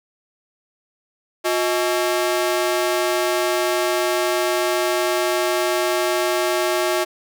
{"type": "ring-modulated tone", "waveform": "sawtooth", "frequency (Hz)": 494.2, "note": "B4", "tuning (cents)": 1, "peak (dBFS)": -11, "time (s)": [1.44, 7.05], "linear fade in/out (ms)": 20, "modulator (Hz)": 136, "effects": []}